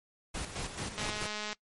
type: noise with tremolo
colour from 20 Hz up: pink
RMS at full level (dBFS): -37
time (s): 0.34-1.27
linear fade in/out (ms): 10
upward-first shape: square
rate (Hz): 4.6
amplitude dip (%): 55
type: click train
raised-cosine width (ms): 0.2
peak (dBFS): -20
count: 117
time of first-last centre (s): 0.98-1.53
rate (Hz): 211
effects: noise-tail reverb RT60 0.1 s tail -23 dB re dry + MP3 48 kbps